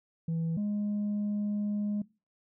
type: tone pair in turn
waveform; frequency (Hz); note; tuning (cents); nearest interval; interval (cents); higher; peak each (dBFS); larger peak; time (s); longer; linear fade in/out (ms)
sine; 164.3 / 207; E3 / G#3; -5 / -5; major third; 400; second; -26; neither; 0.28-0.57 / 0.57-2.02; second; 5
effects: noise-tail reverb RT60 0.3 s tail -22 dB re dry + tanh soft clip ceiling -27 dBFS